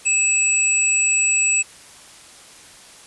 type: tone pair together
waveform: sine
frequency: 2611 / 7824 Hz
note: E7 / B8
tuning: -17 / -17 cents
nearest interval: octave + perfect fifth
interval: 1900 cents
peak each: -19 / -17 dBFS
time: 0.05-1.63 s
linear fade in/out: 20 ms
effects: white hiss -44 dBFS RMS until 3.06 s + resampled to 24000 Hz